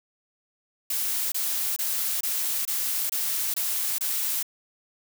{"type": "noise bursts", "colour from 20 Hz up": "blue", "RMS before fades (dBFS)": -27, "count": 8, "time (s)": [0.9, 4.428], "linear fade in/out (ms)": 5, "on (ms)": 420, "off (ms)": 24, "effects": []}